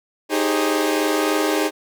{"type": "chord", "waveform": "sawtooth", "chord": "Ab major seventh", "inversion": "second", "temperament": "equal with one note detuned", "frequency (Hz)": [311.1, 392, 415.3, 536.1], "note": ["Eb4", "G4", "Ab4", "C5"], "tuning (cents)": [0, 0, 0, 42], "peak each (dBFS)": [-17, -21, -20, -22], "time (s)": [0.29, 1.71], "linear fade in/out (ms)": 50, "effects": []}